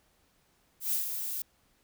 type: noise with ADSR envelope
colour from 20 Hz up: violet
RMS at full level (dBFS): -28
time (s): 0.8-1.42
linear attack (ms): 130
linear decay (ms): 120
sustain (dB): -7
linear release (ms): 3
effects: pink hiss -69 dBFS RMS until 1.83 s